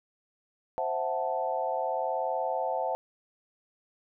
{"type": "chord", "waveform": "sine", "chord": "F# half-diminished seventh", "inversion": "second", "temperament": "equal", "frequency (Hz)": [523.3, 659.3, 740, 880], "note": ["C5", "E5", "F#5", "A5"], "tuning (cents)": [0, 0, 0, 0], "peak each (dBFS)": -33, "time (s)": [0.78, 2.95], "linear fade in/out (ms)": 0, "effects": []}